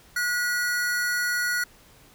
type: tone pair together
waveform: square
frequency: 1451.8 / 1947 Hz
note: F#6 / B6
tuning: -33 / -25 cents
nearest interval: perfect fourth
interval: 508 cents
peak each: -25 / -31 dBFS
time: 0.16-1.64 s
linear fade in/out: 5 ms
effects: pink hiss -54 dBFS RMS until 2.14 s